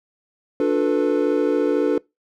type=chord; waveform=triangle; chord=B half-diminished seventh; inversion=first; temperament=equal with one note detuned; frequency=293.7 / 357.8 / 440 / 493.9 Hz; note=D4 / F4 / A4 / B4; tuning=0 / +42 / 0 / 0 cents; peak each=-19 / -22 / -19 / -21 dBFS; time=0.6-1.98 s; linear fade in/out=2 ms; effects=noise-tail reverb RT60 0.2 s tail -23 dB re dry